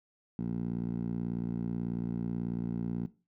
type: tone with band-pass filter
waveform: 10% pulse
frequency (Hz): 58.27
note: A#1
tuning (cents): 0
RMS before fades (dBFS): -34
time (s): 0.39-3.06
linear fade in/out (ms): 0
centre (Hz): 200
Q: 2.5
effects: noise-tail reverb RT60 0.3 s tail -17 dB re dry